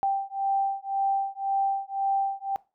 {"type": "beating tone pair", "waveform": "sine", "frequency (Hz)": [784, 785.9], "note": ["G5", "G5"], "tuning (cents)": [0, 4], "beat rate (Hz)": 1.9, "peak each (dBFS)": -27, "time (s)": [0.03, 2.56], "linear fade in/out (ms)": 0, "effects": ["noise-tail reverb RT60 0.3 s tail -20 dB re dry"]}